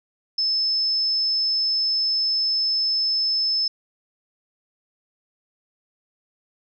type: tone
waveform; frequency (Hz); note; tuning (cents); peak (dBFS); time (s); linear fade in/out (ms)
sine; 5240; E8; -11; -19; 0.38-3.68; 5
effects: none